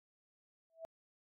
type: tone with exponential growth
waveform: sine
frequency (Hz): 654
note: E5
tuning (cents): -14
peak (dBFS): -40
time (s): 0.7-0.85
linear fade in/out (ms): 0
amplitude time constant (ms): 31
effects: AAC 48 kbps